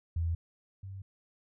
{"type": "tone pair in turn", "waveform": "sine", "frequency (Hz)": [83.4, 96.71], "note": ["E2", "G2"], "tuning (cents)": [21, -23], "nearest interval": "minor third", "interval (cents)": 256, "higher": "second", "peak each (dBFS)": [-28, -40], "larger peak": "first", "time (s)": [[0.16, 0.35], [0.83, 1.02]], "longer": "neither", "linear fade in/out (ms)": 5, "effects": []}